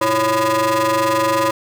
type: ring-modulated tone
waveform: 30% pulse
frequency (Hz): 225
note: A3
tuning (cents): +39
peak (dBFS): -9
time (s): 0.01-1.51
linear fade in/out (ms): 5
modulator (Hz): 776
effects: none